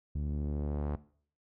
sawtooth tone with low-pass filter sweep, 73.2 Hz, D2, 5 cents flat, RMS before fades -34 dBFS, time 0.15-0.96 s, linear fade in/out 5 ms, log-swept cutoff 180 to 1000 Hz, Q 0.95, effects noise-tail reverb RT60 0.5 s tail -18 dB re dry

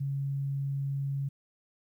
sine tone, 138.59 Hz, C#3, in tune, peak -29 dBFS, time 0-1.29 s, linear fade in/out 10 ms, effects 11-bit

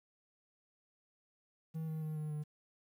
triangle tone with pitch steps, 160 / 157.62 / 155.27 / 152.95 / 150.67 Hz, D#3 / D#3 / D#3 / D#3 / D3, +49 / +23 / -3 / -29 / +45 cents, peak -35 dBFS, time 1.74-2.44 s, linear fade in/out 20 ms, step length 140 ms, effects 11-bit

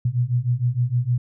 sine beating tone pair, 119.1 / 125.6 Hz, A#2 / B2, +38 / +30 cents, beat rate 6.5 Hz, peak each -22 / -21 dBFS, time 0.05-1.18 s, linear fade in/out 5 ms, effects none

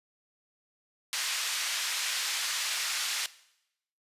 white band-pass noise, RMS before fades -32 dBFS, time 1.13-3.26 s, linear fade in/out 0 ms, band 1400 to 6000 Hz, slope 12 dB/octave, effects noise-tail reverb RT60 0.8 s tail -18 dB re dry + resampled to 32000 Hz

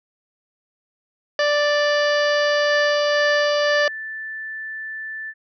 harmonic tone, 587.3 Hz, D5, in tune, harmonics 1 / 2 / 3 / 4 / 5 / 6 / 7 / 8 / 9 / 10, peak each -18 / -27 / -22 / -36 / -30 / -35 / -39 / -30 / -40 / -41 dBFS, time 1.39-3.88 s, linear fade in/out 2 ms
sine tone, 1760 Hz, A6, in tune, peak -28 dBFS, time 2.68-5.34 s, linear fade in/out 50 ms
effects none

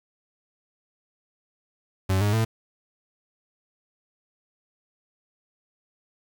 40% pulse tone with pitch steps, 95 / 103 / 111.68 Hz, F#2 / G#2 / A2, +46 / -14 / +26 cents, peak -19 dBFS, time 2.09-2.45 s, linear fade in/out 10 ms, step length 120 ms, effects 8-bit

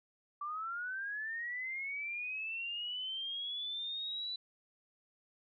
sine linear sweep, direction up, 1155 to 3988 Hz, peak -37 dBFS, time 0.41-4.36 s, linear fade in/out 5 ms, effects none

